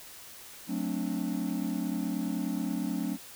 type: chord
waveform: triangle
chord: D dominant seventh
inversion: first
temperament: just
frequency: 183.54 / 220.2 / 264.3 / 293.7 Hz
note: F#3 / A3 / C4 / D4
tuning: -14 / +2 / +18 / 0 cents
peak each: -33 dBFS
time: 0.67-3.18 s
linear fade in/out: 50 ms
effects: white hiss -48 dBFS RMS until 3.35 s